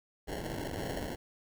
violet noise with sample-and-hold, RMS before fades -38 dBFS, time 0.27-1.16 s, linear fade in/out 20 ms, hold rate 1225 Hz, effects none

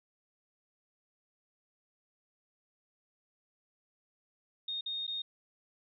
sine tone with dropouts, 3698 Hz, A#7, 15 cents flat, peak -34 dBFS, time 4.68-5.22 s, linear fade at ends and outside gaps 5 ms, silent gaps 4.81-4.86 / 5.068-5.077 s, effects none

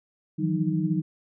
sine tone cluster, 156.3 / 169.2 / 186 / 311.1 Hz, D#3 / E3 / F#3 / D#4, +8 / +45 / +9 / 0 cents, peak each -28 dBFS, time 0.38-1.02 s, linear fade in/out 20 ms, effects none

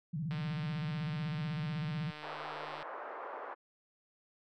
sine tone with vibrato, 155.56 Hz, D#3, in tune, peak -34 dBFS, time 0.13-2.11 s, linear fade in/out 10 ms, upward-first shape square, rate 16 Hz, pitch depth 160 cents each way
click train, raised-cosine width 0.3 ms, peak -30 dBFS, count 381, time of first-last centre 0.31-2.827 s, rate 151 Hz
white band-pass noise, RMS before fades -44 dBFS, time 2.22-3.55 s, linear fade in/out 20 ms, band 430 to 1300 Hz, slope 24 dB/octave
effects none

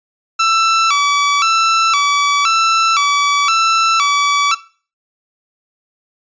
sawtooth tone with vibrato, 1235 Hz, D#6, 13 cents flat, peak -7 dBFS, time 0.39-4.55 s, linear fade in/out 10 ms, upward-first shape square, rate 0.97 Hz, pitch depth 130 cents each way, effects noise-tail reverb RT60 0.4 s tail -18 dB re dry + resampled to 16000 Hz

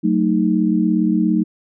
sine chord, D# diminished, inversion first, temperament just, 186.68 / 224 / 311.1 Hz, F#3 / A3 / D#4, +16 / +31 / 0 cents, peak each -18 dBFS, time 0.03-1.44 s, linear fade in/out 20 ms, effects none

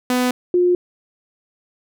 sawtooth / sine tone pair in turn, 249.9 / 356.4 Hz, B3 / F4, +21 / +35 cents, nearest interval tritone, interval 614 cents, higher second, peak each -12 dBFS, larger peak neither, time 0.1-0.31 / 0.54-0.75 s, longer neither, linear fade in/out 2 ms, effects none

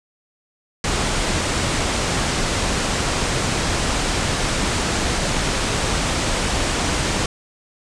pink low-pass noise, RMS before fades -21 dBFS, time 0.84-7.26 s, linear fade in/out 2 ms, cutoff 9100 Hz, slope 48 dB/octave, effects none

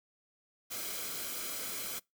white noise with comb filter, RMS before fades -39 dBFS, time 0.7-2 s, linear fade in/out 20 ms, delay 1.1 ms, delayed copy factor -0.55, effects noise-tail reverb RT60 0.2 s tail -25 dB re dry

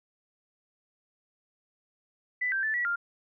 sine tone with pitch steps, 1990 / 1575 / 1754 / 1937 / 1398 Hz, B6 / G6 / A6 / B6 / F6, +13 / +8 / -6 / -34 / +1 cents, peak -26 dBFS, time 2.41-2.96 s, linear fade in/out 10 ms, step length 110 ms, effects none

